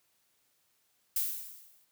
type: noise with exponential decay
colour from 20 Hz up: violet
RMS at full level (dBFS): -28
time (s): 1.16-1.85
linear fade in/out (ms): 5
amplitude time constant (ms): 150
effects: white hiss -73 dBFS RMS until 1.91 s + high-pass 60 Hz 12 dB/octave